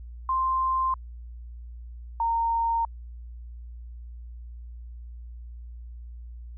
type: tone pair in turn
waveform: sine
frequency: 1046.5 / 921.2 Hz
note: C6 / A#5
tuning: 0 / -21 cents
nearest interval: major second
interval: 221 cents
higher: first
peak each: -22 dBFS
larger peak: neither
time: 0.29-0.94 / 2.2-2.85 s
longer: neither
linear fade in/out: 2 ms
effects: added 59 Hz sine -38 dBFS peak until 6.57 s